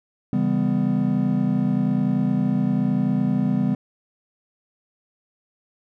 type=chord; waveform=triangle; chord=C# half-diminished seventh; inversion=none; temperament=just; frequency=138.59 / 166.31 / 199.57 / 249.5 Hz; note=C#3 / E3 / G3 / B3; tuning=0 / +16 / +31 / +18 cents; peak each=-24 / -25 / -20 / -21 dBFS; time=0.33-3.75 s; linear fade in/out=2 ms; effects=none